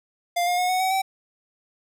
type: tone with pitch steps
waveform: square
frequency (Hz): 698.5 / 711.9 / 725.6 / 739.6 / 753.8 / 768.3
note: F5 / F5 / F#5 / F#5 / F#5 / G5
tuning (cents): 0 / +33 / -34 / -1 / +32 / -35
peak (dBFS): -21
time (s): 0.36-1.02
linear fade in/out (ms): 10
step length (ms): 110
effects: none